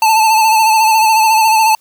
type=tone with vibrato; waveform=square; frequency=880 Hz; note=A5; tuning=in tune; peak=-8 dBFS; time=0.02-1.75 s; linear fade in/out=2 ms; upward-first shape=sine; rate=14 Hz; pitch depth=43 cents each way; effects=white hiss -53 dBFS RMS until 1.8 s